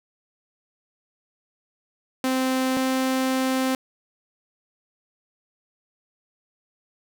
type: tone pair in turn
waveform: sawtooth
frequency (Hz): 260 / 261.3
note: C4 / C4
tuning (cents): -11 / -2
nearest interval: unison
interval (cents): 9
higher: second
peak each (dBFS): -17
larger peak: neither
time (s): 2.24-2.77 / 2.77-3.75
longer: second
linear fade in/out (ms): 2
effects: none